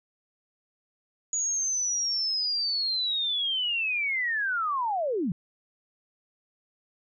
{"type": "linear sweep", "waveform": "sine", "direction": "down", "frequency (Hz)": [6810, 152], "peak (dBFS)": -25, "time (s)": [1.33, 5.32], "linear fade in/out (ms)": 2, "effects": []}